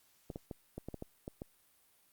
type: clicks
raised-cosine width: 2 ms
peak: -28 dBFS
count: 9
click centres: 0.302 / 0.359 / 0.512 / 0.78 / 0.886 / 0.943 / 1.024 / 1.279 / 1.419 s
effects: white hiss -69 dBFS RMS until 2.12 s + Opus 48 kbps